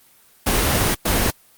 pink noise bursts at uneven times, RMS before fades -18 dBFS, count 2, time 0.46-0.95 / 1.05-1.31 s, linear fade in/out 10 ms, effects white hiss -53 dBFS RMS until 1.57 s + Opus 24 kbps

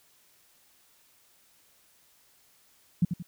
sine tone with echo, 173.8 Hz, F3, 8 cents flat, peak -18 dBFS, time 3.02-3.05 s, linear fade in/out 5 ms, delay 88 ms, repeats 2, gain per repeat -8 dB, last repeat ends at 3.226 s, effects white hiss -63 dBFS RMS until 3.27 s

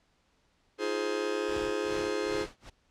45% pulse chord, F minor seventh, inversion third, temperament just, 314.3 / 349.2 / 419.1 / 523.8 Hz, Eb4 / F4 / Ab4 / C5, +18 / 0 / +16 / +2 cents, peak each -38 / -36 / -32 / -36 dBFS, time 0.78-2.47 s, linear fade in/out 50 ms
pink noise with tremolo, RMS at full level -41 dBFS, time 1.48-2.7 s, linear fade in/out 10 ms, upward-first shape sine, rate 2.5 Hz, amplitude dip 100%
effects pink hiss -70 dBFS RMS until 2.9 s + low-pass 6000 Hz 12 dB/octave

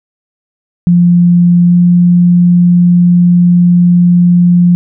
sine tone with pitch glide, 174.61 to 175.72 Hz, F3 to F3, 0 to +11 cents, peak -3 dBFS, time 0.87-4.75 s, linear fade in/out 0 ms, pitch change +11 cents, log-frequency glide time 1.67-1.74 s, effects none

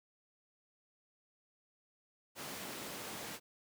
pink high-pass noise, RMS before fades -45 dBFS, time 2.35-3.4 s, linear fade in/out 50 ms, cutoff 190 Hz, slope 12 dB/octave, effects none

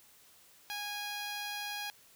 10% pulse tone, 824 Hz, G#5, 14 cents flat, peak -29 dBFS, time 0.7-1.9 s, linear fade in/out 0 ms, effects white hiss -61 dBFS RMS until 2.15 s

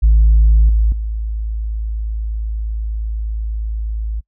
sine tone with level steps, 54.2 Hz, A1, 25 cents flat, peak -5 / -9 / -18 dBFS, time 0.02-4.21 s, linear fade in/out 20 ms, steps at 0.69 / 0.92 s, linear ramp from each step 2 ms, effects noise-tail reverb RT60 0.1 s tail -26 dB re dry + tanh soft clip ceiling -4 dBFS

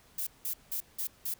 violet noise bursts, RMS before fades -34 dBFS, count 5, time 0.18-1.34 s, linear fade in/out 5 ms, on 88 ms, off 180 ms, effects pink hiss -61 dBFS RMS until 1.39 s

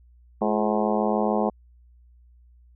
harmonic tone with a mistuned harmonic, 106.7 Hz, G#2, 47 cents sharp, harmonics 2 / 3 / 4 / 5 / 6 / 7 / 8 / 9 / 10, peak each -25 / -31 / -28 / -29 / -29 / -29 / -31 / -35 / -36 dBFS, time 0.41-1.5 s, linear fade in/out 10 ms, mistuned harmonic 3, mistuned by +130 cents, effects added 60 Hz sine -51 dBFS peak until 2.75 s

